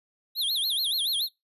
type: tone with vibrato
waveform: square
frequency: 3700 Hz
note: A#7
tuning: 14 cents flat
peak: -25 dBFS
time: 0.35-1.29 s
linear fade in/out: 50 ms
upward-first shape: sine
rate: 7 Hz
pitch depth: 260 cents each way
effects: noise-tail reverb RT60 0.2 s tail -24 dB re dry + resampled to 32000 Hz